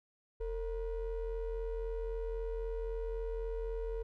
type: ring-modulated tone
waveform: triangle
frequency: 246.9 Hz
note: B3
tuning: in tune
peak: -30 dBFS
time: 0.4-4.03 s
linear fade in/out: 10 ms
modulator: 205 Hz
effects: none